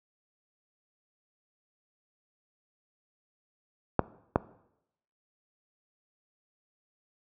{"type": "clicks", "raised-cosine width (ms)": 1, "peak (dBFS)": -7, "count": 2, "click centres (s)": [3.993, 4.359], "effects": ["noise-tail reverb RT60 0.8 s tail -19 dB re dry", "high-pass 60 Hz 12 dB/octave"]}